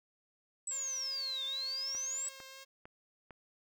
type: exponential two-way sweep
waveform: sine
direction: down then up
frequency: 7980 to 3520 to 7980 Hz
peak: -35 dBFS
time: 0.67-2.29 s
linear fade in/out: 5 ms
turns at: 1.45 s
type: tone with vibrato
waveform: 5% pulse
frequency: 535 Hz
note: C5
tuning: 38 cents sharp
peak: -38 dBFS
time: 0.7-2.65 s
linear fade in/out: 20 ms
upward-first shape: triangle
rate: 2.7 Hz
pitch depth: 18 cents each way
type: click train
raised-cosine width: 0.5 ms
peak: -35 dBFS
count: 4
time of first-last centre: 1.95-3.307 s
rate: 2.21 Hz
effects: none